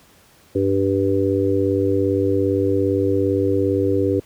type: harmonic tone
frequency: 97.5 Hz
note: G2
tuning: 9 cents flat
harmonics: 1 / 3 / 4 / 5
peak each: -23 / -21 / -20 / -22 dBFS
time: 0.55-4.2 s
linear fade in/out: 5 ms
effects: pink hiss -52 dBFS RMS until 4.25 s + high-pass 60 Hz 12 dB/octave